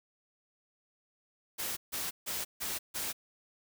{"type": "noise bursts", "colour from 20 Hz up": "white", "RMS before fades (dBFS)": -36, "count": 5, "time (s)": [1.58, 3.13], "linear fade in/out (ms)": 20, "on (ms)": 190, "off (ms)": 150, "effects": []}